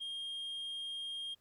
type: tone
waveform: sine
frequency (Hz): 3225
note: G7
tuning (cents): +48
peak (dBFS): -36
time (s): 0-1.35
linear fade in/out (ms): 20
effects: tanh soft clip ceiling -38 dBFS + pink hiss -75 dBFS RMS until 1.4 s